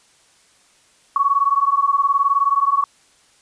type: beating tone pair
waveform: sine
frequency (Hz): 1108.7 / 1127.7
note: C#6 / C#6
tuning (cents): 0 / +29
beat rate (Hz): 19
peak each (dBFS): -17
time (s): 1.16-2.84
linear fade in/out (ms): 2
effects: white hiss -55 dBFS RMS until 3.41 s + resampled to 22050 Hz